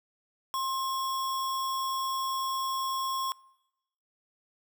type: tone with sample-and-hold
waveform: sine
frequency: 1062 Hz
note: C6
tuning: 25 cents sharp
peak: -28 dBFS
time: 0.54-3.32 s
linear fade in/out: 0 ms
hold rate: 4410 Hz
effects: noise-tail reverb RT60 0.9 s tail -24 dB re dry